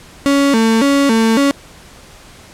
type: tone with vibrato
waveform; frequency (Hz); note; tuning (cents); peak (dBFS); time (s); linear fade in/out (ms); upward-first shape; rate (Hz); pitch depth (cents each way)
35% pulse; 250.8; B3; +27; -8; 0.26-1.51; 0; square; 1.8; 190
effects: pink hiss -40 dBFS RMS until 2.53 s + low-pass 10000 Hz 12 dB/octave